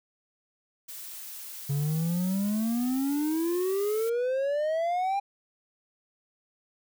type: noise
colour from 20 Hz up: blue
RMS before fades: -41 dBFS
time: 0.88-4.1 s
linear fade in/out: 10 ms
type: exponential sweep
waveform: triangle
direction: up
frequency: 138.59 to 807 Hz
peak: -23 dBFS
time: 1.69-5.2 s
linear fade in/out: 10 ms
effects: none